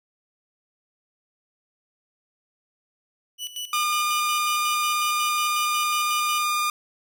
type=tone with tremolo; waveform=sawtooth; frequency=2960 Hz; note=F#7; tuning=in tune; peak=-26 dBFS; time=3.38-6.45 s; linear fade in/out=50 ms; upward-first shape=square; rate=5.5 Hz; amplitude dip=75%
type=tone with vibrato; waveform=sawtooth; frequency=1210 Hz; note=D#6; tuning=49 cents flat; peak=-18 dBFS; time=3.73-6.7 s; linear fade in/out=2 ms; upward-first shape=sine; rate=18 Hz; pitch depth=8 cents each way
effects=none